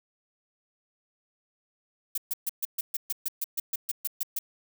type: noise bursts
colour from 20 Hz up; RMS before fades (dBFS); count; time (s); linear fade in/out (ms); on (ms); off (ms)
violet; -29; 15; 2.15-4.39; 5; 28; 130
effects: none